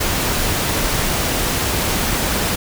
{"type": "noise", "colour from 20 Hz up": "pink", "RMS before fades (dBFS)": -19, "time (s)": [0, 2.56], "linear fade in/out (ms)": 10, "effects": []}